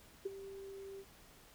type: tone with ADSR envelope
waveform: sine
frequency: 391.1 Hz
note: G4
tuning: 4 cents flat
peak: -33 dBFS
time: 0.25-1.05 s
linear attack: 10 ms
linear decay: 22 ms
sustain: -13 dB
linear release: 52 ms
effects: pink hiss -61 dBFS RMS until 1.54 s